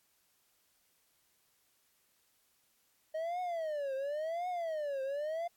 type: tone with vibrato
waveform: triangle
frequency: 622 Hz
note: D#5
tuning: 1 cent flat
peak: -32 dBFS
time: 3.14-5.48 s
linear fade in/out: 10 ms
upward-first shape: triangle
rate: 0.93 Hz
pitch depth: 290 cents each way
effects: white hiss -73 dBFS RMS until 5.56 s + AAC 64 kbps